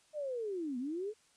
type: linear two-way sweep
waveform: sine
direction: down then up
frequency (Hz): 621 to 237.4 to 443.9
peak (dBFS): -35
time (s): 0.13-1.14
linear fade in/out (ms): 50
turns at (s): 0.78
effects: white hiss -68 dBFS RMS until 1.36 s + resampled to 22050 Hz